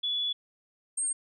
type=tone pair in turn; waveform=sine; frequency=3422 / 8556 Hz; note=A7 / C9; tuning=-49 / +38 cents; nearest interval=octave + major third; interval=1587 cents; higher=second; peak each=-27 / -27 dBFS; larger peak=neither; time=0.03-0.33 / 0.97-1.13 s; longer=first; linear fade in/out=10 ms; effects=none